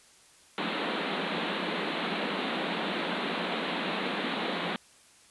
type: band-pass noise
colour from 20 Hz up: pink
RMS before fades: -32 dBFS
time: 0.58-4.76 s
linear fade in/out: 0 ms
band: 170 to 4100 Hz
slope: 96 dB/octave
effects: white hiss -58 dBFS RMS until 5.3 s + resampled to 24000 Hz